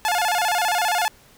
sawtooth tone with vibrato, 784 Hz, G5, in tune, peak -15 dBFS, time 0.05-1.08 s, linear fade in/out 0 ms, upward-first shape square, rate 15 Hz, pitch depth 170 cents each way, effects pink hiss -52 dBFS RMS until 1.37 s

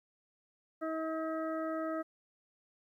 harmonic tone, 319.6 Hz, D#4, 47 cents sharp, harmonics 1 / 2 / 4 / 5 / 6, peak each -37 / -37 / -41 / -51 / -52 dBFS, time 0.81-2.03 s, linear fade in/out 20 ms, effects 12-bit

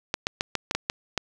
clicks, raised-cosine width 0.2 ms, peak -7 dBFS, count 8, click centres 0.141 / 0.269 / 0.409 / 0.553 / 0.711 / 0.75 / 0.899 / 1.177 s, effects none

